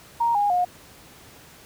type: tone with pitch steps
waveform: sine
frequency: 935 / 818.7 / 716.8 Hz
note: A#5 / G#5 / F5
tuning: +5 / -25 / +45 cents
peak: -18 dBFS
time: 0.2-0.65 s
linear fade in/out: 10 ms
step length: 150 ms
effects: pink hiss -48 dBFS RMS until 1.65 s + high-pass 60 Hz 12 dB/octave